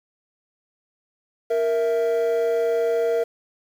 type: tone pair together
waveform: triangle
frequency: 466.2 / 659.3 Hz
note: A#4 / E5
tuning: 0 / 0 cents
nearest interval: tritone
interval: 600 cents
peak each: -17 / -22 dBFS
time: 1.5-3.24 s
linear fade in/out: 10 ms
effects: tanh soft clip ceiling -12 dBFS + 8-bit